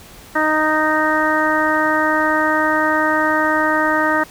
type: harmonic tone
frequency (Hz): 310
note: D#4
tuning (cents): -6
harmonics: 1 / 2 / 3 / 4 / 5 / 6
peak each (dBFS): -21 / -21 / -21 / -21 / -21 / -21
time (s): 0.35-4.24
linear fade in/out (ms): 10
effects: pink hiss -41 dBFS RMS until 4.3 s